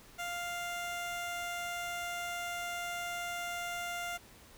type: tone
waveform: 15% pulse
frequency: 698.5 Hz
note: F5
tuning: in tune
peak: -30 dBFS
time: 0.18-4.18 s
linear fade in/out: 20 ms
effects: pink hiss -57 dBFS RMS until 4.57 s